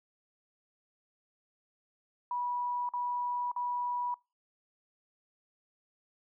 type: tone bursts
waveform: sine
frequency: 976 Hz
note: B5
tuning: 21 cents flat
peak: -31 dBFS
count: 3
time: 2.31-4.142 s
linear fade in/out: 2 ms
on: 580 ms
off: 46 ms
effects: noise-tail reverb RT60 0.3 s tail -26 dB re dry